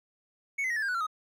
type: tone with pitch steps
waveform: triangle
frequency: 2217 / 2045 / 1885.9 / 1739.4 / 1604.3 / 1479.7 / 1364.7 / 1258.7 Hz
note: C#7 / C7 / A#6 / A6 / G6 / F#6 / F6 / D#6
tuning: 0 / -40 / +20 / -20 / +40 / 0 / -40 / +20 cents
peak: -26 dBFS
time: 0.58-1.068 s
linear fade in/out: 10 ms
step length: 61 ms
effects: none